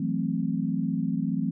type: chord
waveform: sine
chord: F# half-diminished seventh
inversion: third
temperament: equal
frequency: 164.81 / 185 / 220 / 261.6 Hz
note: E3 / F#3 / A3 / C4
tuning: 0 / 0 / 0 / 0 cents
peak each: -30 dBFS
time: 0-1.51 s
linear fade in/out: 5 ms
effects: none